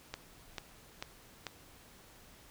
click train, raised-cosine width 0.2 ms, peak -21 dBFS, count 4, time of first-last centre 0.14-1.467 s, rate 2.26 Hz, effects pink hiss -58 dBFS RMS until 2.5 s

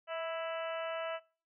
harmonic tone with a mistuned harmonic, 330 Hz, E4, 2 cents sharp, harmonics 2 / 3 / 4 / 5 / 6 / 7 / 8 / 9, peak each -37 / -47 / -43 / -49 / -50 / -54 / -49 / -50 dBFS, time 0.07-1.2 s, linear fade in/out 50 ms, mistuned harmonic 2, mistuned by -21 cents, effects noise-tail reverb RT60 0.4 s tail -23 dB re dry

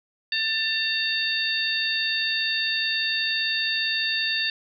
harmonic tone with a mistuned harmonic, 911 Hz, A#5, 40 cents flat, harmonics 2 / 3 / 4 / 5, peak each -28 / -28 / -28 / -28 dBFS, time 0.32-4.5 s, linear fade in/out 2 ms, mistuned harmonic 2, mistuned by -45 cents, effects none

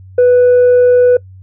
sine tone with tanh clipping, 493.9 Hz, B4, in tune, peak -5 dBFS, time 0.18-1.17 s, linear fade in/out 5 ms, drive 1 dB, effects noise-tail reverb RT60 0.1 s tail -22 dB re dry + added 94 Hz sine -33 dBFS peak until 1.42 s

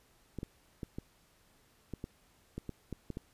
clicks, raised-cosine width 3 ms, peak -26 dBFS, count 11, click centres 0.387 / 0.431 / 0.832 / 0.985 / 1.937 / 2.041 / 2.58 / 2.693 / 2.927 / 3.103 / 3.171 s, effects pink hiss -67 dBFS RMS until 3.33 s + resampled to 32000 Hz

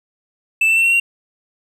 triangle tone with pitch steps, 2642 / 2670 / 2698 / 2726 / 2754 Hz, E7 / E7 / E7 / F7 / F7, +3 / +22 / +40 / -43 / -25 cents, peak -10 dBFS, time 0.61-1 s, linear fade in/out 5 ms, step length 78 ms, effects none

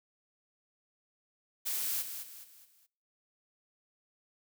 blue noise with echo, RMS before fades -34 dBFS, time 1.65-2.03 s, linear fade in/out 20 ms, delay 210 ms, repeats 4, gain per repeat -8 dB, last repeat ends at 2.87 s, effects noise-tail reverb RT60 0.6 s tail -25 dB re dry

